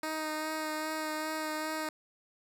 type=tone with vibrato; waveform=10% pulse; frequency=311.1 Hz; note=D#4; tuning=in tune; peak=-25 dBFS; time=0.03-1.89 s; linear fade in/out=2 ms; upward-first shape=sine; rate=2.5 Hz; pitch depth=16 cents each way; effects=none